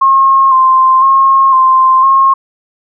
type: tone with vibrato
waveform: sine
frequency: 1062 Hz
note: C6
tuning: 25 cents sharp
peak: -4 dBFS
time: 0.01-2.34 s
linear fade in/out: 10 ms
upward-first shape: square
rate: 0.99 Hz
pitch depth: 26 cents each way
effects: none